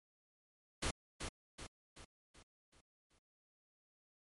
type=noise with echo; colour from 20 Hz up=pink; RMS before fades=-37 dBFS; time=0.82-0.91 s; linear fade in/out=10 ms; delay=380 ms; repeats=6; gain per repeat=-6 dB; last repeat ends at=3.19 s; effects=MP3 48 kbps